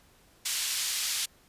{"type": "band-pass noise", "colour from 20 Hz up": "pink", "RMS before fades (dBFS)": -31, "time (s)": [0.45, 1.26], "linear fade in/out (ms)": 10, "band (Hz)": [3300, 11000], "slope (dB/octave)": 12, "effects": ["pink hiss -61 dBFS RMS until 1.48 s", "resampled to 32000 Hz"]}